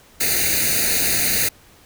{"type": "noise with comb filter", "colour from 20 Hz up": "white", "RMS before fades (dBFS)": -19, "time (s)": [0.2, 1.49], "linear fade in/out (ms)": 10, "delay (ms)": 0.46, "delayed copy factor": 0.9, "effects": ["pink hiss -50 dBFS RMS until 1.85 s"]}